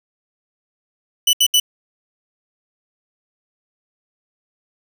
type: tone bursts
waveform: sawtooth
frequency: 2975 Hz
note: F#7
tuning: 9 cents sharp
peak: -8 dBFS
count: 3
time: 1.27-1.6 s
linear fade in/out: 5 ms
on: 62 ms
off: 72 ms
effects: none